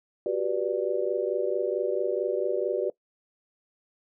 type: chord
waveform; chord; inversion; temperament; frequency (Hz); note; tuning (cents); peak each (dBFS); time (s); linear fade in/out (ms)
sine; G major seventh; third; just; 367.5 / 392 / 490 / 588; F#4 / G4 / B4 / D5; -12 / 0 / -14 / +2; -30; 0.26-2.9; 2
effects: noise-tail reverb RT60 0.1 s tail -20 dB re dry